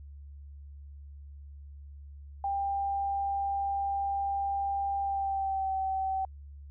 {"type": "tone with pitch glide", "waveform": "sine", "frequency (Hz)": [794, 767.4], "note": ["G5", "G5"], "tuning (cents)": [22, -37], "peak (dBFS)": -28, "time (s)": [2.44, 6.25], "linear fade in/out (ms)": 2, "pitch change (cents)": -59, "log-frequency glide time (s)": [5, 5.74], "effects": ["added 71 Hz sine -44 dBFS peak until 6.7 s"]}